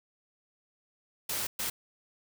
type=noise bursts at uneven times; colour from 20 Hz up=white; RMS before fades=-33 dBFS; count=2; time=1.29-1.47 / 1.59-1.7 s; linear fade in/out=5 ms; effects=none